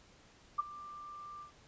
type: tone with ADSR envelope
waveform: sine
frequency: 1184 Hz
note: D6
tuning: 14 cents sharp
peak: -26 dBFS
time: 0.58-1.52 s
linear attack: 15 ms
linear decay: 17 ms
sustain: -19 dB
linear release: 110 ms
effects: pink hiss -62 dBFS RMS until 1.67 s + resampled to 16000 Hz